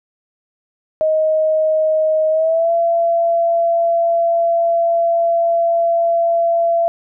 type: tone with pitch glide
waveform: sine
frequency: 627 to 675.9 Hz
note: D#5 to E5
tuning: +13 to +43 cents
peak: -12 dBFS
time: 1.01-6.88 s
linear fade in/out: 0 ms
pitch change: +130 cents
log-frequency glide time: 2.3-2.72 s
effects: none